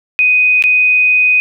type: tone with dropouts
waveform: sine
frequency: 2497 Hz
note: D#7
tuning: 6 cents sharp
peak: -7 dBFS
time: 0.19-1.4 s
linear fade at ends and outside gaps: 0 ms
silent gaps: 0.624-0.639 s
effects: none